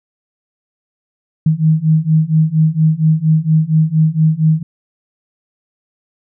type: beating tone pair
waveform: sine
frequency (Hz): 155.56 / 159.86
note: D#3 / D#3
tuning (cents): 0 / +47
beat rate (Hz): 4.3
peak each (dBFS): -13 / -12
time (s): 1.46-4.63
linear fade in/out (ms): 5
effects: none